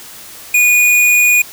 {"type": "tone", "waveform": "square", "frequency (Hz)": 2455, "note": "D#7", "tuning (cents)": -24, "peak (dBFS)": -8, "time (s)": [0.54, 1.42], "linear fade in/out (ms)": 5, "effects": ["white hiss -34 dBFS RMS until 1.52 s"]}